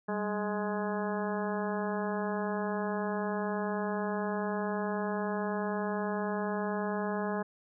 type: harmonic tone with a mistuned harmonic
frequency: 209.2 Hz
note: G#3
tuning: 13 cents sharp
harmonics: 1 / 2 / 3 / 4 / 5 / 6 / 7 / 8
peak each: -34 / -36 / -38 / -39 / -41 / -45 / -47 / -43 dBFS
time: 0.08-7.43 s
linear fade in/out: 10 ms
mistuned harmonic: 1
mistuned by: -100 cents
effects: none